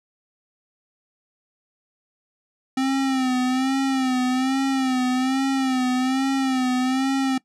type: tone with vibrato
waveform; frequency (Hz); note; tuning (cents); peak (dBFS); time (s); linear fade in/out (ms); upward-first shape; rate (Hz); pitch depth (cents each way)
square; 261.1; C4; -3; -20; 2.77-7.38; 5; sine; 1.2; 61
effects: noise-tail reverb RT60 0.1 s tail -21 dB re dry + low-pass 8000 Hz 12 dB/octave